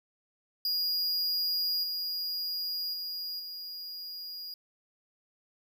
square tone with level steps, 4863 Hz, D#8, 40 cents flat, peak -28 / -32 / -35 / -39 dBFS, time 0.65-4.54 s, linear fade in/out 2 ms, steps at 1.83 / 2.93 / 3.39 s, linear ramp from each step 10 ms, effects 11-bit

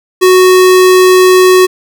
square tone, 369.5 Hz, F#4, 2 cents flat, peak -3 dBFS, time 0.21-1.67 s, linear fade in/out 20 ms, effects none

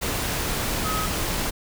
sine tone in noise, 1270 Hz, D#6, 35 cents sharp, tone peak -27 dBFS, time 0.84-1.07 s, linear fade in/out 20 ms, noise pink, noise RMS -26 dBFS, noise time 0.01-1.51 s, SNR -4 dB, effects none

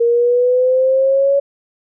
sine exponential sweep, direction up, 466.2 to 562 Hz, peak -10 dBFS, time 0-1.4 s, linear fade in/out 10 ms, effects none

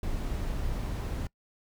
brown noise, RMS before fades -32 dBFS, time 0.03-1.27 s, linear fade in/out 2 ms, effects noise-tail reverb RT60 0.1 s tail -23 dB re dry

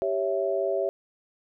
sine chord, C# diminished, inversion second, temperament equal, 392 / 554.4 / 659.3 Hz, G4 / C#5 / E5, 0 / 0 / 0 cents, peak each -28 dBFS, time 0.02-0.89 s, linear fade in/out 0 ms, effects none

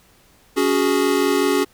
square chord, C# suspended fourth, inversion none, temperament equal with one note detuned, 281.4 / 370 / 415.3 Hz, C#4 / F#4 / G#4, +26 / 0 / 0 cents, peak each -21 dBFS, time 0.56-1.65 s, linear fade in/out 20 ms, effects pink hiss -54 dBFS RMS until 1.73 s

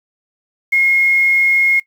sine tone with quantisation, 2153 Hz, C7, 49 cents sharp, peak -10 dBFS, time 0.72-1.8 s, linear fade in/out 10 ms, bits 6, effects noise-tail reverb RT60 0.1 s tail -19 dB re dry

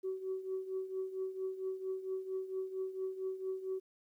sine tone with tremolo, 378.3 Hz, F#4, 38 cents sharp, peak -32 dBFS, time 0.03-3.8 s, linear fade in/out 20 ms, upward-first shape triangle, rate 4.4 Hz, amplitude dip 80%, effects tanh soft clip ceiling -30 dBFS + 12-bit

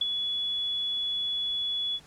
sine tone with ADSR envelope, 3400 Hz, G#7, 40 cents sharp, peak -21 dBFS, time 0.01-2 s, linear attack 5 ms, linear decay 21 ms, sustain -6 dB, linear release 51 ms, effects pink hiss -55 dBFS RMS until 2.06 s + low-pass 9000 Hz 12 dB/octave

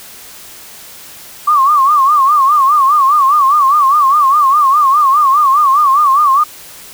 sine tone with vibrato, 1137 Hz, C#6, 44 cents sharp, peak -6 dBFS, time 1.47-6.44 s, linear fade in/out 10 ms, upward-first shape sine, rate 4.9 Hz, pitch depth 130 cents each way, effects white hiss -34 dBFS RMS until 6.93 s

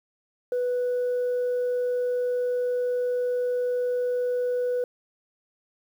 sine tone, 493.9 Hz, B4, in tune, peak -21 dBFS, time 0.52-4.84 s, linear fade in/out 2 ms, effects tanh soft clip ceiling -21 dBFS + 9-bit

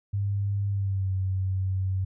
sine tone with pitch glide, 100.3 to 94.67 Hz, G2 to F#2, +40 to +40 cents, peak -24 dBFS, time 0.13-2.05 s, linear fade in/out 10 ms, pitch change -100 cents, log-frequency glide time 0.68-1.12 s, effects none

